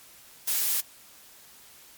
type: noise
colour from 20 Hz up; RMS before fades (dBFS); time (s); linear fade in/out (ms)
blue; -26; 0.47-0.81; 10
effects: white hiss -52 dBFS RMS until 1.97 s + MP3 96 kbps